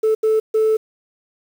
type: tone bursts at uneven times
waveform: sine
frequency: 437.6 Hz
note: A4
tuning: 9 cents flat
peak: -11 dBFS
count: 3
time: 0.03-0.15 / 0.23-0.4 / 0.54-0.77 s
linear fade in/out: 10 ms
effects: tanh soft clip ceiling -11 dBFS + 7-bit